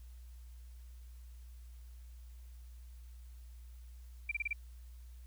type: tone bursts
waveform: sine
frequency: 2354 Hz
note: D7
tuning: 3 cents sharp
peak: -32 dBFS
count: 5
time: 4.29-4.531 s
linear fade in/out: 5 ms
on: 25 ms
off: 29 ms
effects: added 60 Hz sine -49 dBFS peak until 5.26 s + white hiss -69 dBFS RMS until 5.26 s